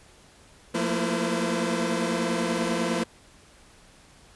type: tone cluster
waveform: sawtooth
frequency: 176 / 224.6 / 234.7 / 332.5 / 511 Hz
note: F3 / A3 / A#3 / E4 / C5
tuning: +14 / +36 / +12 / +15 / -41 cents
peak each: -27 dBFS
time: 0.74-3.04 s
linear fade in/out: 10 ms
effects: pink hiss -54 dBFS RMS until 4.35 s + resampled to 24000 Hz